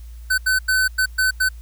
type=tone bursts at uneven times; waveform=square; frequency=1517 Hz; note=F#6; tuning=43 cents sharp; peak=-16 dBFS; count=6; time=0.3-0.38 / 0.46-0.59 / 0.68-0.88 / 0.98-1.06 / 1.18-1.31 / 1.4-1.49 s; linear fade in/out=10 ms; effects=added 58 Hz sine -34 dBFS peak until 1.61 s + white hiss -55 dBFS RMS until 1.61 s